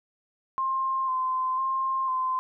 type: tone with vibrato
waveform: sine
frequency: 1046.5 Hz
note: C6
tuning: in tune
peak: -24 dBFS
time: 0.58-2.39 s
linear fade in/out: 0 ms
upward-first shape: square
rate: 1 Hz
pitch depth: 21 cents each way
effects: none